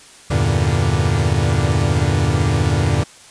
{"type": "chord", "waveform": "45% pulse", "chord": "E half-diminished seventh", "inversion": "none", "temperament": "equal", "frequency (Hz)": [82.41, 98, 116.54, 146.83], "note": ["E2", "G2", "Bb2", "D3"], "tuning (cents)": [0, 0, 0, 0], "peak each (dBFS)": -20, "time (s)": [0.3, 3.04], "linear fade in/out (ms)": 10, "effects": ["white hiss -43 dBFS RMS until 3.3 s", "resampled to 22050 Hz"]}